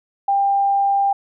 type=tone; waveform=sine; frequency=795 Hz; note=G5; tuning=24 cents sharp; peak=-14 dBFS; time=0.28-1.13 s; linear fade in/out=5 ms; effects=none